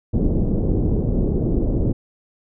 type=low-pass noise; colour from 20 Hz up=pink; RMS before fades=-19 dBFS; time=0.13-1.93 s; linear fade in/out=10 ms; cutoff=440 Hz; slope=24 dB/octave; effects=none